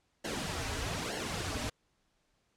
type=noise with flanger; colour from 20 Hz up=pink; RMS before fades=-36 dBFS; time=0.24-1.7 s; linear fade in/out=10 ms; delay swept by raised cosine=0.81 to 5.81 ms; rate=1.1 Hz; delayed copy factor=-0.8; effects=pink hiss -75 dBFS RMS until 2.56 s + low-pass 8000 Hz 12 dB/octave